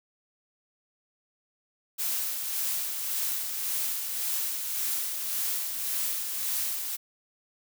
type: noise with tremolo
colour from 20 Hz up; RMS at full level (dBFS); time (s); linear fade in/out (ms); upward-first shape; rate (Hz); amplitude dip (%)
blue; -29; 1.98-6.97; 20; sine; 1.8; 40
effects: none